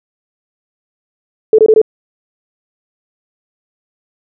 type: tone bursts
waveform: sine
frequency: 436.6 Hz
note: A4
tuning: 13 cents flat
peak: -3 dBFS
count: 4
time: 1.53-1.816 s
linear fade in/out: 2 ms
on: 55 ms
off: 22 ms
effects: none